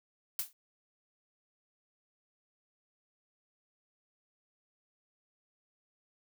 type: noise with exponential decay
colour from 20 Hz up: blue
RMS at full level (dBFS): -30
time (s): 0.39-0.53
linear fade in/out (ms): 1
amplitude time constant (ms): 29
effects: none